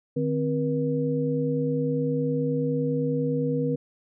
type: tone cluster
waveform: sine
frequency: 151.6 / 261.4 / 479.1 Hz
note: D#3 / C4 / A#4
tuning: -45 / -1 / +47 cents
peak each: -27 dBFS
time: 0.16-3.76 s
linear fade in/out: 10 ms
effects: none